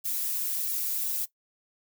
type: noise with flanger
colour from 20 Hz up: violet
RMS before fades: -30 dBFS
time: 0.04-1.26 s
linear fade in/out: 20 ms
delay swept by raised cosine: 1.9 to 6.9 ms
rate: 1.5 Hz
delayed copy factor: -0.9
effects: noise-tail reverb RT60 0.1 s tail -17 dB re dry